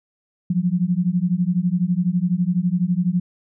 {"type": "beating tone pair", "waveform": "sine", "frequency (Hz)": [172.2, 184.2], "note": ["F3", "F#3"], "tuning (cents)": [-24, -7], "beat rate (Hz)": 12, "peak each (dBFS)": [-20, -20], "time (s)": [0.5, 3.2], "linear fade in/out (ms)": 5, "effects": []}